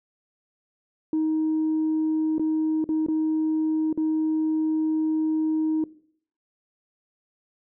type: tone with dropouts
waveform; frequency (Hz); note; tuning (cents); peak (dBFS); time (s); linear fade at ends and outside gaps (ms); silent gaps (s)
sine; 314; D#4; +16; -19; 1.13-5.84; 2; 2.382-2.395 / 2.842-2.89 / 3.064-3.084 / 3.928-3.975
effects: noise-tail reverb RT60 0.6 s tail -20 dB re dry + tanh soft clip ceiling -18 dBFS